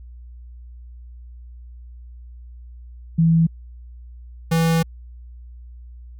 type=tone pair in turn; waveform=sine / square; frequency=164.4 / 164.4 Hz; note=E3 / E3; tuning=-4 / -4 cents; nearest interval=unison; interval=0 cents; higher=neither; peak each=-12 / -16 dBFS; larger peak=first; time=3.18-3.47 / 4.51-4.83 s; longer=second; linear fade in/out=10 ms; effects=added 60 Hz sine -37 dBFS peak until 6.19 s